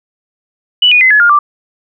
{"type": "tone with pitch steps", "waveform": "sine", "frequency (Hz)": [2961, 2461, 2046, 1700.6, 1413.6, 1175.1], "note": ["F#7", "D#7", "C7", "G#6", "F6", "D6"], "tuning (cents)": [1, -20, -39, 41, 21, 1], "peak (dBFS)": -4, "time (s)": [0.82, 1.39], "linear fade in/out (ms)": 5, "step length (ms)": 95, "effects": []}